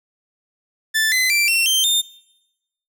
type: tone with pitch steps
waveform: sawtooth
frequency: 1760 / 2033 / 2349 / 2714 / 3136 / 3623 Hz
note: A6 / B6 / D7 / E7 / G7 / A7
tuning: 0 / +50 / 0 / +50 / 0 / +50 cents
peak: -12 dBFS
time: 0.94-2.02 s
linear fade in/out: 20 ms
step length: 180 ms
effects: noise-tail reverb RT60 0.9 s tail -22 dB re dry